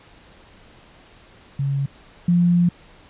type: tone pair in turn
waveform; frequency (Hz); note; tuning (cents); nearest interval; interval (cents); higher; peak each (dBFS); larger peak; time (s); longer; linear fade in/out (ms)
sine; 138.59 / 174.61; C#3 / F3; 0 / 0; major third; 400; second; -19 / -13; second; 1.59-1.86 / 2.28-2.69; second; 5
effects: pink hiss -49 dBFS RMS until 3.09 s + resampled to 8000 Hz